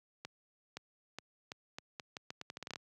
accelerating click train, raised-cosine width 0.2 ms, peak -25 dBFS, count 16, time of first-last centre 0.25-2.759 s, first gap 520 ms, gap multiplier 0.8, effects high-pass 100 Hz 12 dB/octave

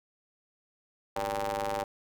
sawtooth ring-modulated tone, 103.83 Hz, G#2, in tune, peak -23 dBFS, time 1.16-1.84 s, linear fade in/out 5 ms, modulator 685 Hz, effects none

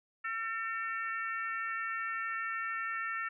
harmonic tone, 450.8 Hz, A4, 42 cents sharp, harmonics 3 / 4 / 5 / 6, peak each -37 / -37 / -44 / -47 dBFS, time 0.24-3.29 s, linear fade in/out 10 ms, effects none

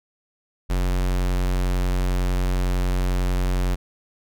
square tone, 45.51 Hz, F#1, 28 cents flat, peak -20 dBFS, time 0.69-3.76 s, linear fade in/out 20 ms, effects none

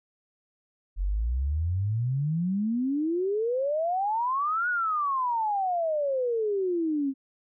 sine exponential two-way sweep, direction up then down, 43.65 to 1480 to 263.8 Hz, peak -24 dBFS, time 0.96-7.14 s, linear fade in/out 50 ms, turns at 4.69 s, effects none

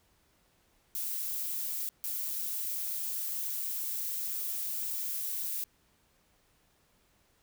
violet noise bursts at uneven times, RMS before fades -35 dBFS, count 2, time 0.95-1.89 / 2.04-5.64 s, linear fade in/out 0 ms, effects pink hiss -69 dBFS RMS until 7.42 s

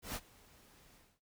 pink noise with ADSR envelope, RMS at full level -39 dBFS, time 0.02-1.2 s, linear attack 130 ms, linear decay 49 ms, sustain -24 dB, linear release 250 ms, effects noise-tail reverb RT60 0.2 s tail -18 dB re dry

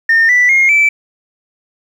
sine tone with pitch steps, 1820 / 1973.3 / 2139 / 2320 Hz, A#6 / B6 / C7 / D7, -42 / -2 / +38 / -22 cents, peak -5 dBFS, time 0.09-0.89 s, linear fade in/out 5 ms, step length 200 ms, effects tanh soft clip ceiling -4 dBFS + 7-bit

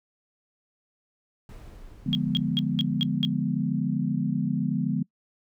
brown noise with exponential decay, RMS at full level -41 dBFS, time 1.49-4.76 s, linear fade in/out 1 ms, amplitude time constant 710 ms
sine chord, D diminished seventh, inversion none, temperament equal, 146.83 / 174.61 / 207.7 / 246.9 Hz, D3 / F3 / Ab3 / Cb4, 0 / 0 / 0 / 0 cents, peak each -29 dBFS, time 2.06-5.03 s, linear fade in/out 5 ms
sine tone bursts, 3261 Hz, G#7, 32 cents flat, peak -22 dBFS, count 6, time 2.13-3.25 s, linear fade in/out 0 ms, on 20 ms, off 200 ms
effects noise-tail reverb RT60 0.1 s tail -24 dB re dry

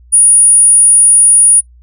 sine tone, 9640 Hz, D9, 44 cents sharp, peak -3 dBFS, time 0.12-1.61 s, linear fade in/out 20 ms, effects noise-tail reverb RT60 0.1 s tail -23 dB re dry + added 60 Hz sine -38 dBFS peak until 1.82 s

